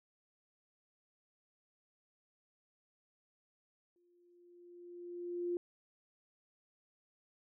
sine tone with exponential growth, 350.3 Hz, F4, 5 cents sharp, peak -32 dBFS, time 3.96-5.57 s, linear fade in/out 1 ms, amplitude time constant 350 ms, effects none

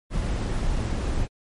brown noise, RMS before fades -25 dBFS, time 0.1-1.28 s, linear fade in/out 50 ms, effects MP3 48 kbps

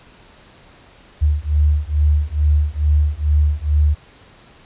sine beating tone pair, 73.42 / 75.72 Hz, D2 / D#2, 0 / -47 cents, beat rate 2.3 Hz, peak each -16 dBFS, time 1.21-3.95 s, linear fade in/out 20 ms, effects pink hiss -47 dBFS RMS until 4.65 s + resampled to 8000 Hz

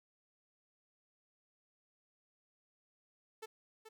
sawtooth tone with echo, 440 Hz, A4, in tune, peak -40 dBFS, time 3.42-3.46 s, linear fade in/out 10 ms, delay 430 ms, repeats 1, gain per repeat -8 dB, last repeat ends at 3.89 s, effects none

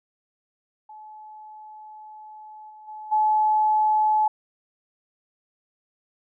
sine tone with level steps, 858 Hz, A5, 44 cents flat, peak -40 / -43 / -35 / -17 dBFS, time 0.89-4.28 s, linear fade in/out 5 ms, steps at 2.69 / 2.87 / 3.11 s, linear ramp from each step 20 ms, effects none

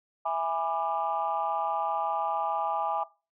sine chord, E dominant seventh, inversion none, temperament just, 659.3 / 824.1 / 988.9 / 1186.7 Hz, E5 / G#5 / B5 / D6, 0 / -14 / +2 / +18 cents, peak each -32 / -29 / -34 / -32 dBFS, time 0.25-3.04 s, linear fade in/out 10 ms, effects noise-tail reverb RT60 0.3 s tail -20 dB re dry + tanh soft clip ceiling -17 dBFS

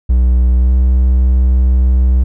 triangle tone with pitch glide, 61.74 to 63.29 Hz, B1 to B1, 0 to +43 cents, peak -5 dBFS, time 0.09-2.24 s, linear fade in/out 10 ms, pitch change +43 cents, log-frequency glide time 0.58-0.73 s, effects none

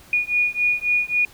sine beating tone pair, 2448 / 2451.7 Hz, D#7 / D#7, -29 / -26 cents, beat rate 3.7 Hz, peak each -21 dBFS, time 0.13-1.25 s, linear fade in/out 2 ms, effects pink hiss -48 dBFS RMS until 1.33 s

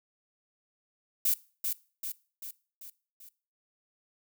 violet noise with echo, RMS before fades -26 dBFS, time 1.25-1.34 s, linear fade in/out 5 ms, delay 390 ms, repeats 5, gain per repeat -5 dB, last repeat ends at 3.29 s, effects noise-tail reverb RT60 0.4 s tail -21 dB re dry

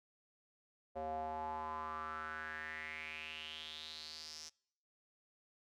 square tone with band-pass filter sweep, 78.3 Hz, D#2, 11 cents sharp, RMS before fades -45 dBFS, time 0.95-4.5 s, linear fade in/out 20 ms, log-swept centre 620 to 5700 Hz, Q 6, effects noise-tail reverb RT60 0.7 s tail -26 dB re dry

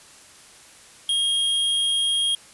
square tone, 3251 Hz, G#7, 38 cents flat, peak -20 dBFS, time 1.09-2.35 s, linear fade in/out 2 ms, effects white hiss -48 dBFS RMS until 2.53 s + resampled to 24000 Hz

